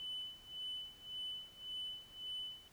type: tone with tremolo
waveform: sine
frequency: 3004 Hz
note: F#7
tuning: 26 cents sharp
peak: -39 dBFS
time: 0-2.68 s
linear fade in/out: 0 ms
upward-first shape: sine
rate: 1.8 Hz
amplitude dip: 90%
effects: tanh soft clip ceiling -37 dBFS + pink hiss -65 dBFS RMS until 2.72 s